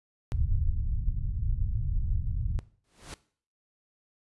pink low-pass noise, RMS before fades -28 dBFS, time 0.32-2.59 s, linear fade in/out 0 ms, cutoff 110 Hz, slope 24 dB/octave
pink noise with exponential growth, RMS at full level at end -38 dBFS, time 2.84-3.14 s, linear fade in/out 1 ms, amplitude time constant 65 ms
effects noise-tail reverb RT60 0.5 s tail -19 dB re dry + resampled to 24000 Hz

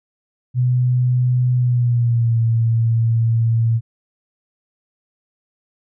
sine tone with pitch glide, 124.9 to 114.53 Hz, B2 to A#2, +20 to -30 cents, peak -13 dBFS, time 0.54-3.81 s, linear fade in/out 50 ms, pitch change -150 cents, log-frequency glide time 1.54-2.4 s, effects none

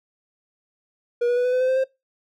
triangle tone with pitch steps, 479.3 / 486 / 492.8 / 499.7 / 506.6 / 513.7 / 520.9 / 528.1 Hz, A#4 / B4 / B4 / B4 / B4 / C5 / C5 / C5, +48 / -28 / -4 / +20 / +44 / -32 / -8 / +16 cents, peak -16 dBFS, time 1.21-1.842 s, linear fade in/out 10 ms, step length 79 ms, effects noise-tail reverb RT60 0.2 s tail -21 dB re dry

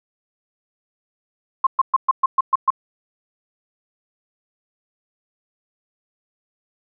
sine tone bursts, 1063 Hz, C6, 27 cents sharp, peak -11 dBFS, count 8, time 1.64-2.704 s, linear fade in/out 5 ms, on 28 ms, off 120 ms, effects none

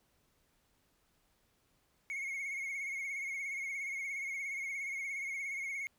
triangle tone with vibrato, 2185 Hz, C#7, 26 cents flat, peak -35 dBFS, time 2.1-5.87 s, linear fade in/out 0 ms, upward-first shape triangle, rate 17 Hz, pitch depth 62 cents each way, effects pink hiss -74 dBFS RMS until 5.98 s

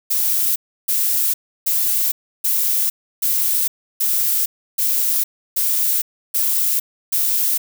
violet noise bursts, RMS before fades -18 dBFS, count 10, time 0.1-7.58 s, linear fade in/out 10 ms, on 460 ms, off 320 ms, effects none

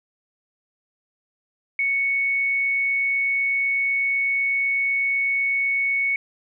sine tone, 2218 Hz, C#7, in tune, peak -19 dBFS, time 1.79-6.16 s, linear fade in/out 2 ms, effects none

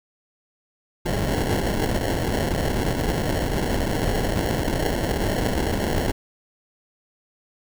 pink noise with sample-and-hold, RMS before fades -23 dBFS, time 1.05-6.12 s, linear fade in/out 10 ms, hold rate 1225 Hz, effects none

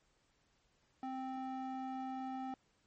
square tone with band-pass filter, 261.6 Hz, C4, in tune, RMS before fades -42 dBFS, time 1.03-2.54 s, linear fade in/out 0 ms, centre 610 Hz, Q 2.5, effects pink hiss -75 dBFS RMS until 2.86 s + MP3 32 kbps

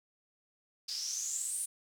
white noise with band-pass filter sweep, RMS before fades -37 dBFS, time 0.88-1.66 s, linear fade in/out 10 ms, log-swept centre 4800 to 9500 Hz, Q 9.1, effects none

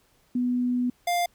sine / square tone pair in turn, 247 / 700.3 Hz, B3 / F5, 0 / +5 cents, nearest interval octave + tritone, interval 1805 cents, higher second, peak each -22 / -23 dBFS, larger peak first, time 0.35-0.9 / 1.07-1.26 s, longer first, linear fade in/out 5 ms, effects pink hiss -64 dBFS RMS until 1.34 s

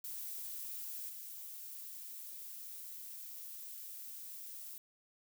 violet noise with level steps, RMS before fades -44 / -48 dBFS, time 0.04-4.78 s, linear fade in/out 2 ms, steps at 1.09 s, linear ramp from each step 10 ms, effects none

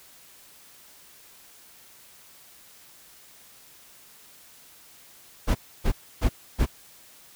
brown noise bursts, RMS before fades -21 dBFS, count 4, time 5.47-6.664 s, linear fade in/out 20 ms, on 81 ms, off 290 ms, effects white hiss -52 dBFS RMS until 7.35 s

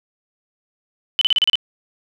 sine tone bursts, 3019 Hz, F#7, 34 cents sharp, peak -12 dBFS, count 7, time 1.19-1.555 s, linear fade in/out 0 ms, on 23 ms, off 34 ms, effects none

